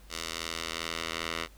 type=tone with band-pass filter sweep; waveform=10% pulse; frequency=82.5 Hz; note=E2; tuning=2 cents sharp; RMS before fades=-36 dBFS; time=0.09-1.48 s; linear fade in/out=50 ms; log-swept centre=5100 to 2600 Hz; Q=0.81; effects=added 50 Hz sine -51 dBFS peak until 1.57 s + pink hiss -59 dBFS RMS until 1.57 s